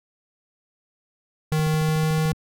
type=tone with pitch glide; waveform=square; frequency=155.56 to 157.28 Hz; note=D#3 to D#3; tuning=0 to +19 cents; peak=-20 dBFS; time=1.52-2.32 s; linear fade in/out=2 ms; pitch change=+19 cents; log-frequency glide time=1.64-2.15 s
type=click train; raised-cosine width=5 ms; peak=-23 dBFS; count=12; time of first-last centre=1.52-2.329 s; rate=13.6 Hz
effects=none